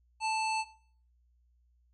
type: harmonic tone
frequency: 880 Hz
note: A5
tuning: in tune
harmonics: 1 / 3 / 5 / 7 / 9 / 10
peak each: -30 / -36 / -40 / -48 / -47 / -50 dBFS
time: 0.2-0.65 s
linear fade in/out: 50 ms
effects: noise-tail reverb RT60 0.5 s tail -17 dB re dry + added 60 Hz sine -65 dBFS peak until 1.93 s